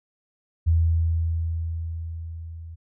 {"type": "tone with level ramp", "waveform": "sine", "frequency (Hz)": 82.41, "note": "E2", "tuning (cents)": 0, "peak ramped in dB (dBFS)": [-15, -36], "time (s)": [0.66, 2.76], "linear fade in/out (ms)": 20, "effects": []}